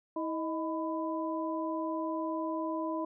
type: tone cluster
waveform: sine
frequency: 322.4 / 627 / 999 Hz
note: E4 / D#5 / B5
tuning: -38 / +13 / +20 cents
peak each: -34 / -37 / -37 dBFS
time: 0.16-3.05 s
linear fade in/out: 5 ms
effects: none